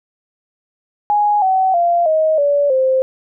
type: tone with pitch steps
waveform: sine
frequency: 830.6 / 757.3 / 690.4 / 629.5 / 573.9 / 523.2 Hz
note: G#5 / F#5 / F5 / D#5 / D5 / C5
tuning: 0 / +40 / -20 / +20 / -40 / 0 cents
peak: -11 dBFS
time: 1.1-3.02 s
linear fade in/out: 0 ms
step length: 320 ms
effects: none